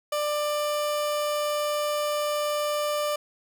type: tone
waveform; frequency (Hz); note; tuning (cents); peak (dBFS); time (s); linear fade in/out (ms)
30% pulse; 593; D5; +17; -22; 0.12-3.16; 5
effects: none